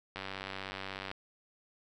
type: click train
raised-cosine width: 0.3 ms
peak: -23 dBFS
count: 93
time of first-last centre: 0.16-1.114 s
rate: 96.4 Hz
effects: none